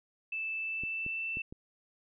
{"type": "tone with pitch glide", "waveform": "sine", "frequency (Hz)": [2637, 2666], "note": ["E7", "E7"], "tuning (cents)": [0, 19], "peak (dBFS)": -33, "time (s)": [0.32, 1.42], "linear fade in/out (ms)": 5, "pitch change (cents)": 19, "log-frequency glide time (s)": [0.55, 1.25]}
{"type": "clicks", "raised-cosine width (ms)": 3, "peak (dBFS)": -31, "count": 4, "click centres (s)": [0.836, 1.064, 1.371, 1.525]}
{"effects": []}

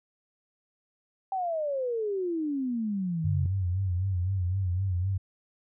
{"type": "exponential sweep", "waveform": "sine", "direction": "down", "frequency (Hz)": [784, 130.81], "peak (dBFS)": -27, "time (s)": [1.32, 3.46], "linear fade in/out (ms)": 2}
{"type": "tone with vibrato", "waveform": "sine", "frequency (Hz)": 92.8, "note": "F#2", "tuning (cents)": 6, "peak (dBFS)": -25, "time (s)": [3.24, 5.18], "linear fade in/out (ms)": 10, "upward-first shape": "sine", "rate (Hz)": 3.9, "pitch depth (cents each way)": 94}
{"effects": []}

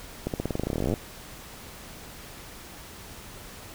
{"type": "accelerating click train", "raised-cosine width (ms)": 2, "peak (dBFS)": -14, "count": 24, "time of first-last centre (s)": [0.27, 0.939], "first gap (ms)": 68, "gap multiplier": 0.91, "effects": ["pink hiss -44 dBFS RMS until 3.74 s"]}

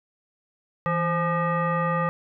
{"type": "tone with frequency modulation", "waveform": "sine", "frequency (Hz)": 523.3, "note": "C5", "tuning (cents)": 0, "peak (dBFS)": -21, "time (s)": [0.86, 2.09], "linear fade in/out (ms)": 0, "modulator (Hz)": 688, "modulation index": 1.6, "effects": []}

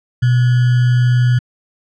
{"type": "tone with sample-and-hold", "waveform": "sine", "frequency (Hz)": 123.47, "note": "B2", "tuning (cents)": 0, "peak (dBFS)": -9, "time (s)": [0.22, 1.39], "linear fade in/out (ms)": 10, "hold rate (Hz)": 1575, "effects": ["low-pass 4000 Hz 12 dB/octave"]}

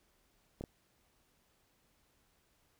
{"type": "clicks", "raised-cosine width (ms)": 2, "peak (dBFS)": -28, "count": 2, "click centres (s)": [0.61, 0.639], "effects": ["pink hiss -73 dBFS RMS until 2.79 s"]}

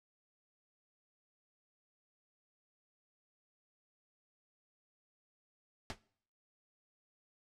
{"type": "noise with exponential decay", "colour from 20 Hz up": "pink", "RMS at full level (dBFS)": -36, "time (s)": [5.9, 5.99], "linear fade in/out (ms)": 0, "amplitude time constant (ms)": 18, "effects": ["noise-tail reverb RT60 0.6 s tail -22 dB re dry", "low-pass 6000 Hz 12 dB/octave"]}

